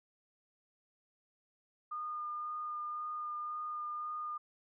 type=tone with vibrato; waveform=sine; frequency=1216 Hz; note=D#6; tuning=40 cents flat; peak=-37 dBFS; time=1.91-4.38 s; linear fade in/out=10 ms; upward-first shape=sine; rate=1.9 Hz; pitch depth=12 cents each way; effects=none